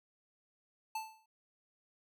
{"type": "tone with exponential decay", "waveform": "square", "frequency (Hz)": 880, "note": "A5", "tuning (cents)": 0, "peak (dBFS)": -35, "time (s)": [0.95, 1.26], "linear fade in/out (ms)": 5, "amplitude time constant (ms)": 67, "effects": []}